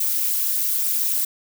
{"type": "noise with amplitude modulation", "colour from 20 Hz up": "violet", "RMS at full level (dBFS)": -18, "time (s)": [0, 1.25], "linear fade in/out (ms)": 5, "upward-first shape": "sine", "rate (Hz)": 220, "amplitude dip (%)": 85, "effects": []}